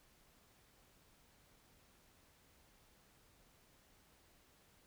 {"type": "silence", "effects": ["pink hiss -69 dBFS RMS until 4.86 s"]}